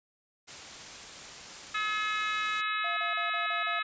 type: noise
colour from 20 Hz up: white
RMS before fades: -44 dBFS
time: 0.47-2.62 s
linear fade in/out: 20 ms
type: harmonic tone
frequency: 426.6 Hz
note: G#4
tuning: 46 cents sharp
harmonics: 3 / 4 / 5 / 6 / 7 / 8 / 9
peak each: -32 / -35 / -38 / -36 / -47 / -47 / -39 dBFS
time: 1.74-3.83 s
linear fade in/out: 10 ms
type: tone bursts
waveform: triangle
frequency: 690 Hz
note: F5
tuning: 21 cents flat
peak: -35 dBFS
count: 6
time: 2.84-3.795 s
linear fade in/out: 5 ms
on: 130 ms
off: 35 ms
effects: resampled to 16000 Hz